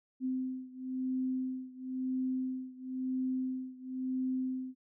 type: beating tone pair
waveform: sine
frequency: 257.9 / 258.88 Hz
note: C4 / C4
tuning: -25 / -18 cents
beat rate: 0.98 Hz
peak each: -35 / -37 dBFS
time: 0.2-4.75 s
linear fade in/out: 50 ms
effects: none